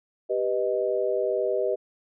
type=chord; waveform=sine; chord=G augmented; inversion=none; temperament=equal; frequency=392 / 493.9 / 622.3 Hz; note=G4 / B4 / D#5; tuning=0 / 0 / 0 cents; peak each=-27 dBFS; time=0.29-1.76 s; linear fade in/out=20 ms; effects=none